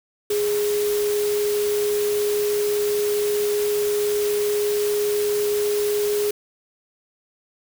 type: tone in noise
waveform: sine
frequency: 415.3 Hz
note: G#4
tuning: in tune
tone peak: -19 dBFS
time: 0.3-6.31 s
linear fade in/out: 5 ms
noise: white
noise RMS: -31 dBFS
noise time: 0.3-6.31 s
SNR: +9 dB
effects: none